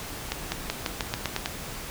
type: accelerating click train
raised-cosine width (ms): 0.2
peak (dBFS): -9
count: 9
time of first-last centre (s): 0.32-1.459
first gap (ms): 200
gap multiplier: 0.9
effects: pink hiss -37 dBFS RMS until 1.9 s